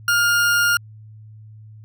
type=tone; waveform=40% pulse; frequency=1413 Hz; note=F6; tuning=20 cents sharp; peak=-14 dBFS; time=0.08-0.77 s; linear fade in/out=2 ms; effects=added 108 Hz sine -39 dBFS peak until 1.84 s